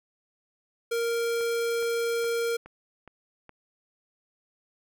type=tone; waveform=square; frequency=465.7 Hz; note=A#4; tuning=2 cents flat; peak=-26 dBFS; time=0.91-2.57 s; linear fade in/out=10 ms
type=click train; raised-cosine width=0.5 ms; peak=-31 dBFS; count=6; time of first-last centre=1.41-3.493 s; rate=2.4 Hz
effects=none